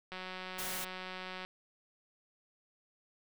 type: click train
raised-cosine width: 0.3 ms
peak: -27 dBFS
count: 247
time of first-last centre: 0.12-1.45 s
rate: 185 Hz
type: noise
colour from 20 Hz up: white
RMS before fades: -40 dBFS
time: 0.58-0.85 s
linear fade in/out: 10 ms
effects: none